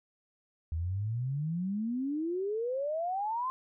sine exponential sweep, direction up, 77.78 to 1059 Hz, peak -30 dBFS, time 0.72-3.5 s, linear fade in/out 0 ms, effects none

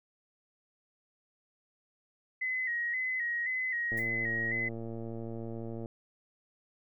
sine tone with vibrato, 1958 Hz, B6, 15 cents flat, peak -30 dBFS, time 2.41-4.69 s, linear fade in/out 10 ms, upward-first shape square, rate 1.9 Hz, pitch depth 61 cents each way
click train, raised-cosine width 2 ms, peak -28 dBFS, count 222, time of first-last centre 3.92-5.859 s, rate 114 Hz
violet noise with exponential decay, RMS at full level -44 dBFS, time 3.97-4.13 s, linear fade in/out 5 ms, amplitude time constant 34 ms
effects none

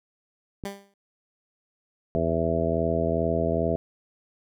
clicks, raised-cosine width 3 ms, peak -22 dBFS, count 2, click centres 0.638 / 2.158 s
15% pulse tone with exponential decay, 198.9 Hz, G3, 25 cents sharp, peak -22 dBFS, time 0.65-0.94 s, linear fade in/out 2 ms, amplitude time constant 61 ms
harmonic tone, 82.41 Hz, E2, in tune, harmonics 1 / 2 / 3 / 4 / 5 / 6 / 7 / 8, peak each -31 / -30 / -31 / -33 / -30 / -31 / -33 / -27 dBFS, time 2.15-3.76 s, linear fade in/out 0 ms
effects none

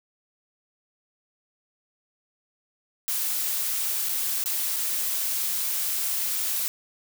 blue noise with dropouts, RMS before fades -27 dBFS, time 3.08-6.68 s, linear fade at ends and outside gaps 0 ms, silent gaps 4.087-4.092 / 4.439-4.459 / 4.762-4.766 s, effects none

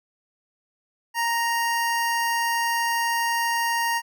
25% pulse tone, 932.3 Hz, A#5, in tune, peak -18 dBFS, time 1.14-4.02 s, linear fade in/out 50 ms, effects none

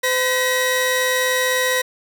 sawtooth tone pair together, 509.7 / 1915 Hz, C5 / A#6, -45 / +46 cents, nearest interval octave + major seventh, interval 2291 cents, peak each -16 dBFS, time 0.03-1.82 s, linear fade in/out 10 ms, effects none

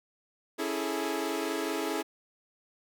sawtooth chord, A major seventh, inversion first, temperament equal with one note detuned, 277.2 / 327.2 / 415.3 / 440 Hz, C#4 / E4 / G#4 / A4, 0 / -13 / 0 / 0 cents, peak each -33 / -30 / -31 / -34 dBFS, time 0.58-2.03 s, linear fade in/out 20 ms, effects none

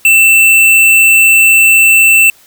square tone, 2672 Hz, E7, 23 cents sharp, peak -4 dBFS, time 0.05-2.3 s, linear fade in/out 2 ms, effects white hiss -44 dBFS RMS until 2.46 s

